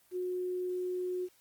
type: tone with quantisation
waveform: sine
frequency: 363.5 Hz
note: F#4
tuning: 31 cents flat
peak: -32 dBFS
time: 0.11-1.29 s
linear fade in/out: 50 ms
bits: 10
effects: white hiss -66 dBFS RMS until 1.4 s + Opus 24 kbps